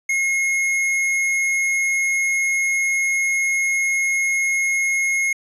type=tone with hard clipping; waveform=sine; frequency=2159 Hz; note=C#7; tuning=46 cents flat; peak=-19 dBFS; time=0.09-5.33 s; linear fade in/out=5 ms; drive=12 dB; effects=resampled to 24000 Hz